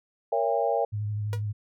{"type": "chord", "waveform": "sine", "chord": "A# diminished seventh", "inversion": "none", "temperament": "just", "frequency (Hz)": [466.2, 559.4, 671.3, 805.5], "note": ["A#4", "C#5", "E5", "G5"], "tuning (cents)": [0, 16, 31, 47], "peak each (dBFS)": -28, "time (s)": [0.32, 0.85], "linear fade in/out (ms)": 5}
{"type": "tone with vibrato", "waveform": "sine", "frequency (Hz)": 104.9, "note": "G#2", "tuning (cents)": 18, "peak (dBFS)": -27, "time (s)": [0.92, 1.53], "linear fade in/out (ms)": 20, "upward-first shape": "sine", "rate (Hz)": 12, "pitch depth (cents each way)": 26}
{"type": "tone with exponential decay", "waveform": "sawtooth", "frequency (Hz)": 480.1, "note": "B4", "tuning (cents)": -49, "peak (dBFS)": -26, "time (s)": [1.33, 1.42], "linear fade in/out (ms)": 1, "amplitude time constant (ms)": 18}
{"effects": []}